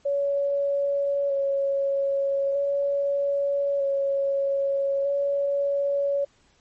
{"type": "tone with vibrato", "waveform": "sine", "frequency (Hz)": 558, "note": "C#5", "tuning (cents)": 11, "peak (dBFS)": -21, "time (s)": [0.05, 6.25], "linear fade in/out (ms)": 10, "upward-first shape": "square", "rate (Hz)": 0.4, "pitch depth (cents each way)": 15, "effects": ["pink hiss -62 dBFS RMS until 6.6 s", "MP3 32 kbps"]}